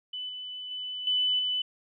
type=tone with level steps; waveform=sine; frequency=2998 Hz; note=F#7; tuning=22 cents sharp; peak=-33 / -36 / -33 / -23 / -26 dBFS; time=0.13-1.62 s; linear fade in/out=5 ms; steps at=0.29 / 0.71 / 1.07 / 1.39 s; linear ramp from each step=2 ms; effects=none